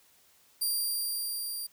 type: tone with level ramp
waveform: 5% pulse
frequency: 4753 Hz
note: D8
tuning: 20 cents sharp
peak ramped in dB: -20 to -28 dBFS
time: 0.61-1.67 s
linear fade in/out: 10 ms
effects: white hiss -63 dBFS RMS until 1.72 s